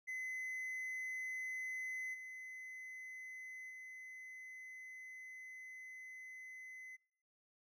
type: tone with level steps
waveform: triangle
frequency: 2035 Hz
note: C7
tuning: 49 cents flat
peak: -39 / -46 / -48 dBFS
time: 0.07-6.97 s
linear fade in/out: 20 ms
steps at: 2.13 / 3.69 s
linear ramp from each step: 20 ms
effects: noise-tail reverb RT60 0.7 s tail -26 dB re dry